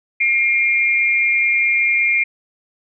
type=tone pair together; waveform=sine; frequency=2133 / 2382 Hz; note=C7 / D7; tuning=+33 / +24 cents; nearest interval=major second; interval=191 cents; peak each=-16 dBFS; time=0.2-2.24 s; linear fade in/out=10 ms; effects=none